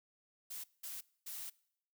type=noise bursts at uneven times; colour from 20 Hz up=blue; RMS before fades=-45 dBFS; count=3; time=0.5-0.64 / 0.83-1.01 / 1.26-1.5 s; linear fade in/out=10 ms; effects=noise-tail reverb RT60 0.7 s tail -23 dB re dry